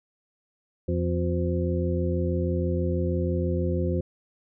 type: harmonic tone with a mistuned harmonic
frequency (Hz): 86.2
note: F2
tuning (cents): -22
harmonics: 1 / 2 / 3 / 4 / 6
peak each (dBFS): -26 / -29 / -34 / -30 / -32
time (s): 0.88-4.01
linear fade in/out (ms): 5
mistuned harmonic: 4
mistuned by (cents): +62
effects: none